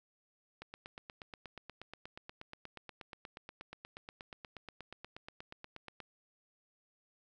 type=click train; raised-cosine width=0.3 ms; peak=-30 dBFS; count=46; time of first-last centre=0.62-6.003 s; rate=8.36 Hz; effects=none